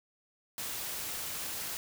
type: noise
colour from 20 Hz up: white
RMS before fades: -38 dBFS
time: 0.58-1.77 s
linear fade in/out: 0 ms
effects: none